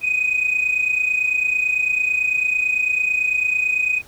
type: tone pair together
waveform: sine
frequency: 2475 / 2504 Hz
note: D#7 / D#7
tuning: -10 / +10 cents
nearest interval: unison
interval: 20 cents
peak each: -21 / -17 dBFS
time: 0.01-4.02 s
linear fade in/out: 50 ms
effects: tanh soft clip ceiling -12 dBFS + pink hiss -48 dBFS RMS until 4.07 s